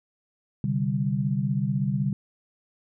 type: chord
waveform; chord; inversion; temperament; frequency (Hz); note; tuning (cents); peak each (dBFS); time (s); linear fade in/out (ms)
sine; C suspended second; none; equal; 130.81 / 146.83 / 196; C3 / D3 / G3; 0 / 0 / 0; -27; 0.64-2.13; 2
effects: none